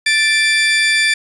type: tone pair together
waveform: 30% pulse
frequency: 1759.8 / 2349 Hz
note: A6 / D7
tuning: 0 / 0 cents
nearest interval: perfect fourth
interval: 500 cents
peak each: -12 dBFS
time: 0.06-1.14 s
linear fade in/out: 5 ms
effects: resampled to 24000 Hz + 7-bit